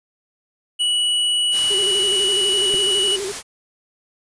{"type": "tone", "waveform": "square", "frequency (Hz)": 2939, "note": "F#7", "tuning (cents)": -12, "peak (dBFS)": -17, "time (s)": [0.79, 3.17], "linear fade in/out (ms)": 20}
{"type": "noise", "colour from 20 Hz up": "white", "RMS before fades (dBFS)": -28, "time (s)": [1.51, 3.43], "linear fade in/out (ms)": 50}
{"type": "tone with vibrato", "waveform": "sine", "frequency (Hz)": 392, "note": "G4", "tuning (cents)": 0, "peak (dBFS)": -24, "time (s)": [1.7, 3.32], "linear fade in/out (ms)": 10, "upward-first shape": "square", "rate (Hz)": 12, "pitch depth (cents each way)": 70}
{"type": "clicks", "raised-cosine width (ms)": 2, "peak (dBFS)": -19, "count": 2, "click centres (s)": [2.739, 2.746]}
{"effects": ["resampled to 22050 Hz"]}